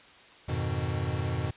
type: chord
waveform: square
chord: F half-diminished seventh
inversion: none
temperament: equal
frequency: 87.31 / 103.83 / 123.47 / 155.56 Hz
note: F2 / Ab2 / Cb3 / Eb3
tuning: 0 / 0 / 0 / 0 cents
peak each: -34 / -35 / -33 / -38 dBFS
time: 0.48-1.51 s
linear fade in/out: 10 ms
effects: white hiss -53 dBFS RMS until 1.56 s + resampled to 8000 Hz